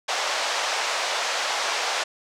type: band-pass noise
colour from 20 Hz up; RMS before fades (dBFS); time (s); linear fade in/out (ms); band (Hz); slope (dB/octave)
pink; -26; 0.08-2.04; 10; 590 to 6700; 24
effects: none